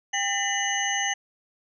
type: tone cluster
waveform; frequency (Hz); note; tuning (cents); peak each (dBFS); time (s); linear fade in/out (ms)
sine; 797 / 1810 / 2002 / 2937 / 6250; G5 / A6 / B6 / F#7 / G8; +28 / +48 / +23 / -13 / -6; -30; 0.13-1.14; 10
effects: none